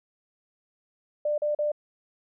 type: tone bursts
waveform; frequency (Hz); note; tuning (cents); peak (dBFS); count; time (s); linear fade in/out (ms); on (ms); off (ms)
sine; 595; D5; +22; -23; 3; 1.25-1.718; 5; 130; 39
effects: none